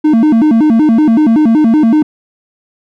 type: tone with vibrato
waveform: triangle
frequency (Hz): 263.2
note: C4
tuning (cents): +10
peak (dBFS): -3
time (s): 0.04-2.03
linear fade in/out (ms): 10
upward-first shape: square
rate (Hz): 5.3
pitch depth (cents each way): 260
effects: none